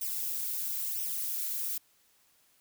violet noise with flanger, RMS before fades -34 dBFS, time 0.01-1.78 s, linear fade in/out 5 ms, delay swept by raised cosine 0.34 to 3.64 ms, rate 1 Hz, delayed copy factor +0.85, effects white hiss -67 dBFS RMS until 2.6 s

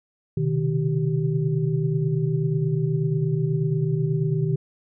sine tone cluster, 127 / 137.1 / 155.3 / 387.3 Hz, B2 / C#3 / D#3 / G4, +49 / -19 / -3 / -21 cents, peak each -26 / -31 / -22 / -29 dBFS, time 0.37-4.56 s, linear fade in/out 5 ms, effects none

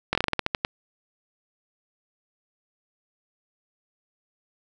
slowing click train, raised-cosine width 0.3 ms, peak -6 dBFS, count 11, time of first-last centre 0.13-0.649 s, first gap 21 ms, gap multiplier 1.19, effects none

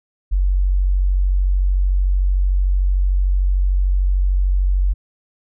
sine tone, 46.7 Hz, F#1, 17 cents sharp, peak -13 dBFS, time 0.31-4.94 s, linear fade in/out 20 ms, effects none

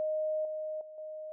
sine tone with level steps, 620 Hz, D#5, 6 cents flat, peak -29 / -34 / -45 / -39 dBFS, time 0-1.32 s, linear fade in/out 0 ms, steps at 0.45 / 0.81 / 0.98 s, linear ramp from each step 2 ms, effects none

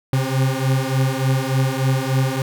40% pulse beating tone pair, 130.81 / 134.21 Hz, C3 / C3, 0 / +44 cents, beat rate 3.4 Hz, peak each -19 dBFS, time 0.13-2.42 s, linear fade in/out 2 ms, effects none

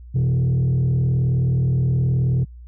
sine tone with frequency modulation, 128.6 Hz, C3, 30 cents flat, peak -13 dBFS, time 0.14-2.45 s, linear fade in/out 20 ms, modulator 39 Hz, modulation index 0.62, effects tanh soft clip ceiling -15 dBFS + added 60 Hz sine -37 dBFS peak until 2.67 s

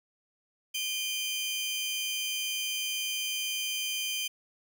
sawtooth tone pair together, 2426 / 3120 Hz, D#7 / G7, -44 / -9 cents, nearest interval major third, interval 435 cents, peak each -32 / -29 dBFS, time 0.74-4.28 s, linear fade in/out 10 ms, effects none

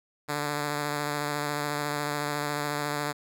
5% pulse tone with vibrato, 146.83 Hz, D3, in tune, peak -17 dBFS, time 0.28-3.13 s, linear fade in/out 20 ms, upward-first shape sine, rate 14 Hz, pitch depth 19 cents each way, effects none

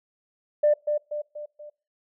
sine tone with echo, 595 Hz, D5, 22 cents sharp, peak -15 dBFS, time 0.63-0.74 s, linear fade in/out 10 ms, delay 240 ms, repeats 4, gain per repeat -6 dB, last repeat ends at 1.7 s, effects noise-tail reverb RT60 0.4 s tail -24 dB re dry + tanh soft clip ceiling -11 dBFS

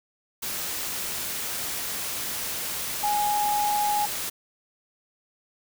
sine tone in noise, 830.6 Hz, G#5, in tune, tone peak -22 dBFS, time 3.03-4.06 s, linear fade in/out 10 ms, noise white, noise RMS -31 dBFS, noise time 0.42-4.3 s, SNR +6 dB, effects none

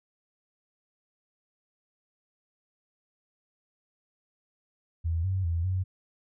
sine tone with pitch steps, 82.8 / 94.7 / 84 / 93.2 Hz, E2 / F#2 / E2 / F#2, +8 / +41 / +33 / +13 cents, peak -25 dBFS, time 5.04-5.84 s, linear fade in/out 20 ms, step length 200 ms, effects none

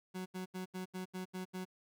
30% pulse tone bursts, 185 Hz, F#3, in tune, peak -37 dBFS, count 8, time 0.14-1.653 s, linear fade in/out 20 ms, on 120 ms, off 79 ms, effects none

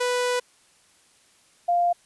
sawtooth / sine tone pair in turn, 493.9 / 698.5 Hz, B4 / F5, 0 / 0 cents, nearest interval tritone, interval 600 cents, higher second, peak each -18 dBFS, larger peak neither, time 0-0.4 / 1.68-1.93 s, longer first, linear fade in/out 10 ms, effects white hiss -59 dBFS RMS until 2.05 s + resampled to 24000 Hz

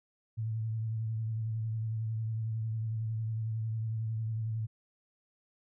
sine tone with vibrato, 111.2 Hz, A2, 19 cents sharp, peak -31 dBFS, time 0.37-4.67 s, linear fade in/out 20 ms, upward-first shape sine, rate 11 Hz, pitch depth 34 cents each way, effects none

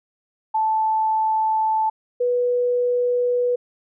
sine tone pair in turn, 876 / 490.1 Hz, A5 / B4, -8 / -13 cents, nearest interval minor seventh, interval 1005 cents, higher first, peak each -17 dBFS, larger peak neither, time 0.54-1.9 / 2.2-3.56 s, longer neither, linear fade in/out 10 ms, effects none

